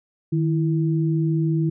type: tone pair together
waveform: sine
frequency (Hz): 155.6 / 330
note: D#3 / E4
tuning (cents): 0 / +2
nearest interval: octave + minor second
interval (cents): 1302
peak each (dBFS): -19 / -24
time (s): 0.32-1.7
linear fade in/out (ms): 10
effects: none